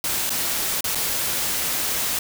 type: noise with dropouts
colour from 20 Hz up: white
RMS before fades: -24 dBFS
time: 0.04-2.19 s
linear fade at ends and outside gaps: 2 ms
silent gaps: 0.295-0.303 / 0.808-0.842 / 0.949-0.954 s
effects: none